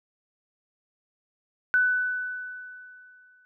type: tone with exponential decay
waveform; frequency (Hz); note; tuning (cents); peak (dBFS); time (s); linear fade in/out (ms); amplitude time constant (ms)
sine; 1496; F#6; +19; -17; 1.74-3.45; 0; 370
effects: none